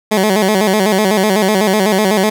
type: tone with vibrato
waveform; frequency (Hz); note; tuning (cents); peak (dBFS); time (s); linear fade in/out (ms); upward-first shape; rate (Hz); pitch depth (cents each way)
15% pulse; 201.6; G3; +49; -4; 0.11-2.3; 10; square; 8; 110
effects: none